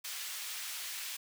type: high-pass noise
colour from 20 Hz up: pink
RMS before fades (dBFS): -41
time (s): 0.04-1.17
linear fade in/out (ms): 10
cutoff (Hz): 2200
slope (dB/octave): 12
effects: none